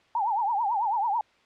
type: tone with vibrato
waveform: sine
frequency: 871 Hz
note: A5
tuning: 18 cents flat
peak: -23 dBFS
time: 0.15-1.21 s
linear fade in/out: 2 ms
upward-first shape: triangle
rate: 9.1 Hz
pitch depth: 220 cents each way
effects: white hiss -61 dBFS RMS until 1.45 s + low-pass 3000 Hz 12 dB/octave